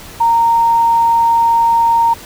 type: tone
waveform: sine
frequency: 925 Hz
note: A#5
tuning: 14 cents flat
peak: -8 dBFS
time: 0.2-2.14 s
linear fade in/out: 10 ms
effects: pink hiss -34 dBFS RMS until 2.25 s